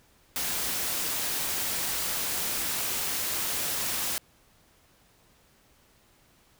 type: noise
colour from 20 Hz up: white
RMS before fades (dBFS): -30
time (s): 0.36-4.18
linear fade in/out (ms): 0
effects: pink hiss -62 dBFS RMS until 6.59 s